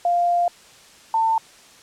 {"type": "tone pair in turn", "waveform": "sine", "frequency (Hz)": [698, 896.4], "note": ["F5", "A5"], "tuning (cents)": [-1, 32], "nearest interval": "major third", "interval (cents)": 433, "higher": "second", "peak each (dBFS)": -16, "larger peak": "neither", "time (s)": [[0.05, 0.48], [1.14, 1.38]], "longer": "first", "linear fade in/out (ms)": 2, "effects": ["white hiss -48 dBFS RMS until 1.82 s", "low-pass 8000 Hz 12 dB/octave"]}